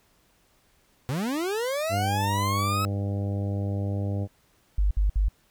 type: linear sweep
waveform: 40% pulse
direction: up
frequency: 118.5 to 1298 Hz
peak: -25 dBFS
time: 1.09-2.85 s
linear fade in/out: 0 ms
type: harmonic tone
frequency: 99.9 Hz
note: G2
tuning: 33 cents sharp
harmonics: 1 / 2 / 3 / 4 / 5 / 6 / 7 / 8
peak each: -26 / -34 / -37 / -43 / -40 / -41 / -48 / -49 dBFS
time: 1.89-4.28 s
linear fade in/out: 50 ms
type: tone bursts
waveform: sine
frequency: 50.1 Hz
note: G1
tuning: 38 cents sharp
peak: -19 dBFS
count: 3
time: 4.78-5.286 s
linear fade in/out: 5 ms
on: 130 ms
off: 58 ms
effects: pink hiss -64 dBFS RMS until 5.5 s